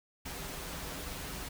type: noise with comb filter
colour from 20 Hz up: pink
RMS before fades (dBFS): -41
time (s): 0.25-1.49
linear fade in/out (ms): 10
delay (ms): 9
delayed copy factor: -0.5
effects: none